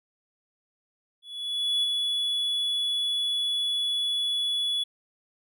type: tone with ADSR envelope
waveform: triangle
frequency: 3407 Hz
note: G#7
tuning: 44 cents sharp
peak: -20 dBFS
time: 1.22-4.84 s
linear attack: 610 ms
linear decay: 22 ms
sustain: -3 dB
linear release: 11 ms
effects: none